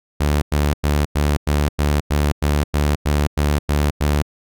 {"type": "tone bursts", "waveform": "sawtooth", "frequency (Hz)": 73.42, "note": "D2", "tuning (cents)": 0, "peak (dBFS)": -11, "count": 13, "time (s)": [0.2, 4.224], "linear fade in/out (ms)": 10, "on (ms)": 220, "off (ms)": 97, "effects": []}